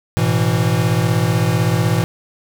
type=chord; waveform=square; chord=A suspended second; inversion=none; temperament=equal with one note detuned; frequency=107.55 / 123.47 / 164.81 Hz; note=A2 / B2 / E3; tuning=-39 / 0 / 0 cents; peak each=-19 dBFS; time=0.17-2.04 s; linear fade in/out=0 ms; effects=7-bit